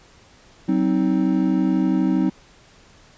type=chord; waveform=triangle; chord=C diminished; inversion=second; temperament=just; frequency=188.37 / 261.6 / 314 Hz; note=Gb3 / C4 / Eb4; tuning=+31 / 0 / +16 cents; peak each=-19 dBFS; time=0.68-2.3 s; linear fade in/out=10 ms; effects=pink hiss -51 dBFS RMS until 3.17 s + resampled to 16000 Hz